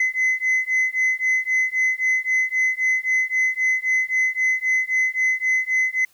sine beating tone pair, 2035 / 2038.8 Hz, C7 / C7, -49 / -45 cents, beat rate 3.8 Hz, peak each -19 dBFS, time 0-6.05 s, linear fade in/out 5 ms, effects tanh soft clip ceiling -15 dBFS + white hiss -58 dBFS RMS until 6.13 s

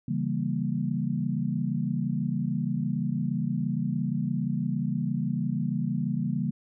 sine chord, C# diminished seventh, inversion none, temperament equal, 138.59 / 164.81 / 196 / 233.1 Hz, C#3 / E3 / G3 / Bb3, 0 / 0 / 0 / 0 cents, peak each -31 dBFS, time 0.08-6.51 s, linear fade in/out 5 ms, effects none

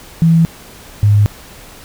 sine tone pair in turn, 164.81 / 103.45 Hz, E3 / G#2, 0 / -6 cents, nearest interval minor sixth, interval 806 cents, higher first, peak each -6 dBFS, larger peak neither, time 0.22-0.45 / 1.03-1.26 s, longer neither, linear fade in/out 0 ms, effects pink hiss -37 dBFS RMS until 1.84 s

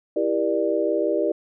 sine chord, E half-diminished seventh, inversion none, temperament just, 329.6 / 395.6 / 474.7 / 593.3 Hz, E4 / G4 / Bb4 / D5, 0 / +16 / +31 / +18 cents, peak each -25 / -25 / -26 / -24 dBFS, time 0.16-1.32 s, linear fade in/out 5 ms, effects none

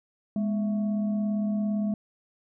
sine tone with frequency modulation, 207.7 Hz, G#3, in tune, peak -24 dBFS, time 0.36-1.94 s, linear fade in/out 2 ms, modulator 453 Hz, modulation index 0.37, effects none

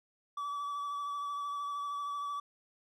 triangle tone with vibrato, 1149 Hz, D6, 38 cents flat, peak -33 dBFS, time 0.37-2.4 s, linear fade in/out 5 ms, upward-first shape sine, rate 13 Hz, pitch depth 19 cents each way, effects none

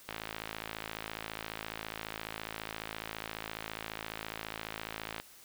click train, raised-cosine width 0.3 ms, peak -21 dBFS, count 280, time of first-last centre 0.09-5.2 s, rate 54.6 Hz, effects white hiss -56 dBFS RMS until 5.44 s

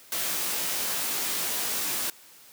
white noise with comb filter, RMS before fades -29 dBFS, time 0.12-2.1 s, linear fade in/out 2 ms, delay 18 ms, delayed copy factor -0.55, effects white hiss -52 dBFS RMS until 2.52 s + high-pass 150 Hz 12 dB/octave

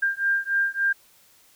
sine beating tone pair, 1594 / 1597.5 Hz, G6 / G6, +28 / +32 cents, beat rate 3.5 Hz, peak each -24 dBFS, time 0.02-0.93 s, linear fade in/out 10 ms, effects white hiss -57 dBFS RMS until 1.55 s

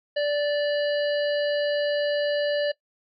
harmonic tone, 584 Hz, D5, 10 cents flat, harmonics 1 / 3 / 5 / 7 / 8, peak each -22 / -32 / -36 / -39 / -40 dBFS, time 0.16-2.72 s, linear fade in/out 10 ms, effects noise-tail reverb RT60 0.1 s tail -20 dB re dry

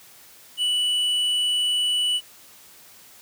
sine tone with hard clipping, 2960 Hz, F#7, in tune, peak -21 dBFS, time 0.57-2.21 s, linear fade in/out 50 ms, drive 5 dB, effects white hiss -49 dBFS RMS until 3.21 s + high-pass 60 Hz 12 dB/octave

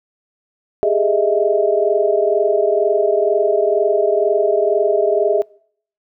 sine tone cluster, 400.7 / 422.8 / 621 / 661 Hz, G4 / G#4 / D#5 / E5, +38 / +31 / -3 / +5 cents, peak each -18 dBFS, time 0.83-5.42 s, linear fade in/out 0 ms, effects noise-tail reverb RT60 0.6 s tail -25 dB re dry

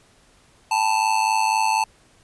square tone with amplitude modulation, 880 Hz, A5, in tune, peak -15 dBFS, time 0.71-1.84 s, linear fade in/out 5 ms, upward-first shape sine, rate 104 Hz, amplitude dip 75%, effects pink hiss -56 dBFS RMS until 2.23 s + resampled to 24000 Hz

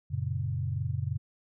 sine chord, F# major, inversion none, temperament equal with one note detuned, 92.5 / 116.07 / 138.59 Hz, F#2 / A#2 / C#3, 0 / -7 / 0 cents, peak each -33 dBFS, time 0.1-1.18 s, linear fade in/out 20 ms, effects none

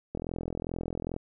click train, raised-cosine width 2 ms, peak -20 dBFS, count 44, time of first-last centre 0.15-1.164 s, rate 42.4 Hz, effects none

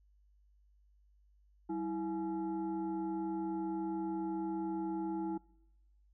sine tone with frequency modulation, 326.2 Hz, E4, 18 cents flat, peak -34 dBFS, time 1.69-5.38 s, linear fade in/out 10 ms, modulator 518 Hz, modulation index 0.72, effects noise-tail reverb RT60 1.0 s tail -25 dB re dry + added 50 Hz sine -64 dBFS peak until 6.13 s

